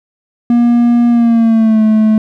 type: tone with pitch glide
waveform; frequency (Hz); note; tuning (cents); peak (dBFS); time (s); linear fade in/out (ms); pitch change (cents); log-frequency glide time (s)
triangle; 238.1 to 217.1; A#3 to A3; +37 to -23; -4; 0.5-2.18; 2; -160; 1.09-1.82
effects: none